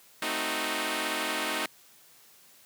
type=chord; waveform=5% pulse; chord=A diminished seventh; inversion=none; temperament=equal; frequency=220 / 261.6 / 311.1 / 370 Hz; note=A3 / C4 / Eb4 / Gb4; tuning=0 / 0 / 0 / 0 cents; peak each=-25 / -25 / -20 / -25 dBFS; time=0.22-1.66 s; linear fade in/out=2 ms; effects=white hiss -57 dBFS RMS until 2.65 s + high-pass 100 Hz 12 dB/octave